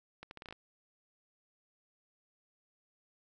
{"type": "accelerating click train", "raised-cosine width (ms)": 0.3, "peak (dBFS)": -30, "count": 8, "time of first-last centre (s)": [0.23, 0.526], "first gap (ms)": 81, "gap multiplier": 0.77, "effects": []}